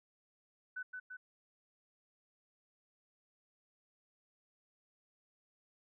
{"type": "tone with echo", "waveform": "sine", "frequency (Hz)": 1500, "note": "F#6", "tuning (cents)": 23, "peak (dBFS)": -39, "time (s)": [0.76, 0.83], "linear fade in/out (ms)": 10, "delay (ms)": 170, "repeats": 2, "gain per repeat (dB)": -3, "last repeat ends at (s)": 1.17, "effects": []}